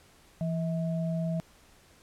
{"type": "tone pair together", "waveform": "sine", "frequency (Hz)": [167, 642.6], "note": ["E3", "E5"], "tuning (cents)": [23, -44], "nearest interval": "octave + major seventh", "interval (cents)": 2333, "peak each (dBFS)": [-28, -36], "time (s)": [0.41, 1.4], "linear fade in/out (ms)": 0, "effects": ["pink hiss -59 dBFS RMS until 2.02 s", "low-pass 12000 Hz 12 dB/octave"]}